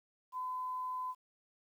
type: tone with quantisation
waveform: sine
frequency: 1014 Hz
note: B5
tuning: 45 cents sharp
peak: -36 dBFS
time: 0.32-1.15 s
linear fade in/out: 50 ms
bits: 11
effects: none